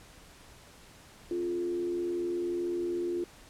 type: tone with frequency modulation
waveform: sine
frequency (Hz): 349.2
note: F4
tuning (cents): 0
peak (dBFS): -29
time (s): 1.31-3.24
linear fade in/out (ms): 2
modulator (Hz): 81.5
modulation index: 0.43
effects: pink hiss -54 dBFS RMS until 3.49 s + low-pass 11000 Hz 12 dB/octave